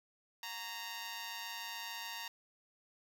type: tone with amplitude modulation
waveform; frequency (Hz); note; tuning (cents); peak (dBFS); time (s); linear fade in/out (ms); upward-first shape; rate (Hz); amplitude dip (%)
10% pulse; 927; A#5; -10; -30; 0.43-2.28; 2; sine; 205; 70
effects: none